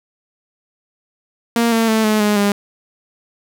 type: tone with pitch steps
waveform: sawtooth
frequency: 233.1 / 226.7 / 220.5 / 214.5 / 208.6 / 202.9 Hz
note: A#3 / A#3 / A3 / A3 / G#3 / G#3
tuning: 0 / -48 / +4 / -44 / +8 / -40 cents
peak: -9 dBFS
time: 1.56-2.52 s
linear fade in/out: 2 ms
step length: 160 ms
effects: none